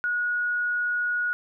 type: tone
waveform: sine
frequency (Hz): 1453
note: F#6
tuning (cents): -32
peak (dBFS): -23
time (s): 0.04-1.33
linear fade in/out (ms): 0
effects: none